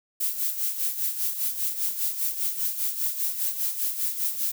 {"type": "noise with tremolo", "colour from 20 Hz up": "violet", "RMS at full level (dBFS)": -25, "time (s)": [0.2, 4.52], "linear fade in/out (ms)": 10, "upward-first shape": "sine", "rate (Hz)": 5, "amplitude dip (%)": 65, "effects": []}